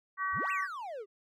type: harmonic tone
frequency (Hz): 380.8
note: F#4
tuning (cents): +50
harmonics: 3 / 4 / 5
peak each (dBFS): -32 / -38 / -36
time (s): 0.17-0.68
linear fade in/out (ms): 50
type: exponential two-way sweep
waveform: triangle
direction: up then down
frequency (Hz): 51.91 to 2794 to 381.9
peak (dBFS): -36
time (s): 0.32-1.06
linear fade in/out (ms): 50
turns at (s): 0.51
effects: none